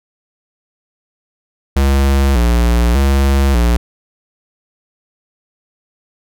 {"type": "tone with vibrato", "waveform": "square", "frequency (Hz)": 63.6, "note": "C2", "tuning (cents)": -48, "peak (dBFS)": -10, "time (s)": [1.76, 3.77], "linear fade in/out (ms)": 5, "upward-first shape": "square", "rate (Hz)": 0.84, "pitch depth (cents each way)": 130, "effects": []}